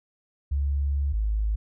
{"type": "tone pair in turn", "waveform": "sine", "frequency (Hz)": [70.4, 53.03], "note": ["C#2", "G#1"], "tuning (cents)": [27, 37], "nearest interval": "perfect fourth", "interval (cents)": 490, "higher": "first", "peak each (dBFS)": -22, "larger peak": "neither", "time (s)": [[0.51, 1.13], [1.13, 1.56]], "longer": "first", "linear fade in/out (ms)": 10, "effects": []}